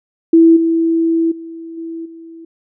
sine tone with level steps, 329.4 Hz, E4, 1 cent flat, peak -4 / -11 / -27 / -23 / -32 dBFS, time 0.33-2.45 s, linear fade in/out 5 ms, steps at 0.56 / 1.31 / 1.77 / 2.05 s, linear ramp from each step 10 ms, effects none

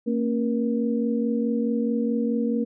sine tone cluster, 228.9 / 273.6 / 475.2 Hz, A#3 / C#4 / A#4, -31 / -23 / +33 cents, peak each -23 / -28 / -28 dBFS, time 0.06-2.65 s, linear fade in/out 20 ms, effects none

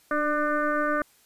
sine tone with frequency modulation, 896 Hz, A5, 31 cents sharp, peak -22 dBFS, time 0.11-1.02 s, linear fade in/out 2 ms, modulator 300 Hz, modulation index 2.4, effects white hiss -60 dBFS RMS until 1.25 s + resampled to 32000 Hz

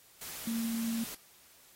sine tone in noise, 228.5 Hz, A#3, 34 cents flat, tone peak -31 dBFS, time 0.47-1.04 s, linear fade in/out 5 ms, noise white, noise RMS -43 dBFS, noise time 0.21-1.15 s, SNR +9 dB, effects white hiss -60 dBFS RMS until 1.75 s + AAC 48 kbps

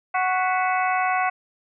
harmonic tone with a mistuned harmonic, 370 Hz, F#4, in tune, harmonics 2 / 3 / 4 / 5 / 6 / 7, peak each -22 / -26 / -28 / -30 / -32 / -33 dBFS, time 0.14-1.3 s, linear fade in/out 10 ms, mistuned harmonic 5, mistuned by +120 cents, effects none

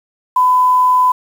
sine tone with quantisation, 1005 Hz, B5, 30 cents sharp, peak -8 dBFS, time 0.36-1.12 s, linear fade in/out 5 ms, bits 6, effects none

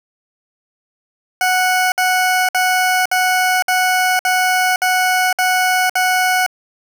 20% pulse tone bursts, 738 Hz, F#5, 5 cents flat, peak -8 dBFS, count 9, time 1.41-6.464 s, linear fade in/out 2 ms, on 510 ms, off 58 ms, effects none

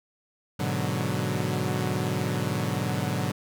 sawtooth chord, G# half-diminished seventh, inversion none, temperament equal, 103.83 / 123.47 / 146.83 / 185 Hz, G#2 / B2 / D3 / F#3, 0 / 0 / 0 / 0 cents, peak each -28 / -27 / -27 / -27 dBFS, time 0.59-3.32 s, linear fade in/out 10 ms, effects none

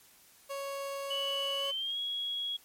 30% pulse tone, 554.4 Hz, C#5, in tune, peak -33 dBFS, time 0.49-1.72 s, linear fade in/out 20 ms
sine tone with pitch glide, 2960 to 3322 Hz, F#7 to G#7, 0 to 0 cents, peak -32 dBFS, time 1.1-2.57 s, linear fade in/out 10 ms, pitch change +200 cents, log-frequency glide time 1.59-1.98 s
effects white hiss -60 dBFS RMS until 2.64 s + MP3 64 kbps

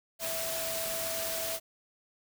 sine tone in noise, 656 Hz, E5, 9 cents flat, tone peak -37 dBFS, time 0.19-1.6 s, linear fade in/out 50 ms, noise white, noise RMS -35 dBFS, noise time 0.19-1.6 s, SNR -5 dB, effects none

